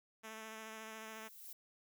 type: tone with vibrato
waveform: 5% pulse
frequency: 220 Hz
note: A3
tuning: in tune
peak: -36 dBFS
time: 0.23-1.29 s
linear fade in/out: 20 ms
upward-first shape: triangle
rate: 14 Hz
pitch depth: 20 cents each way
type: noise with exponential growth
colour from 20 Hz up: violet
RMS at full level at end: -49 dBFS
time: 0.61-1.53 s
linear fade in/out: 5 ms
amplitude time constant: 200 ms
effects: none